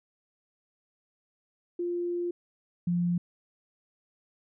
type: tone pair in turn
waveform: sine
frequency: 349.2 / 174.6 Hz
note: F4 / F3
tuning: 0 / 0 cents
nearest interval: octave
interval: 1200 cents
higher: first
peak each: -28 / -24 dBFS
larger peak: second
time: 1.79-2.31 / 2.87-3.18 s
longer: first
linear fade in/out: 5 ms
effects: none